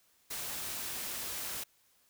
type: noise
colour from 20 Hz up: white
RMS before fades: -39 dBFS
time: 0.3-1.64 s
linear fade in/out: 10 ms
effects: white hiss -69 dBFS RMS until 2.09 s